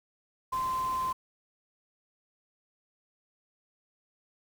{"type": "tone in noise", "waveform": "sine", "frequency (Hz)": 1037, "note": "C6", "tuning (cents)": -16, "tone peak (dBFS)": -28, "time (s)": [0.52, 1.13], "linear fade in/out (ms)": 10, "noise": "pink", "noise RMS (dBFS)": -45, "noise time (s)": [0.52, 1.13], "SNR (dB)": 14, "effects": []}